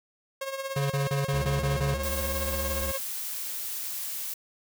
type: tone with tremolo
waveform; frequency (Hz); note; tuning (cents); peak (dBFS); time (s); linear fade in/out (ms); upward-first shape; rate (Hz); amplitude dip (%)
sawtooth; 541; C#5; -42; -25; 0.41-2.98; 5; triangle; 17; 70
type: tone bursts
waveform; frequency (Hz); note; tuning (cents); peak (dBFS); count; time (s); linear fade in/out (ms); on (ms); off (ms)
square; 141; C#3; +30; -26; 7; 0.76-1.944; 5; 140; 34
type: tone with vibrato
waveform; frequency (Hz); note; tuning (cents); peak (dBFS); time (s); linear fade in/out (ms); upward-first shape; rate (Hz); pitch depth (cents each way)
square; 70.2; C#2; +22; -32; 1.33-2.92; 10; sine; 14; 120
type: noise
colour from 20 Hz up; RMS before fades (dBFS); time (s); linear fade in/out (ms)
blue; -34; 2.03-4.34; 5
effects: none